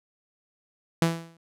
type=tone with exponential decay; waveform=sawtooth; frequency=166.1 Hz; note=E3; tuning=13 cents sharp; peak=-13 dBFS; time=1.02-1.37 s; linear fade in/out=2 ms; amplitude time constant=74 ms; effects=low-pass 12000 Hz 12 dB/octave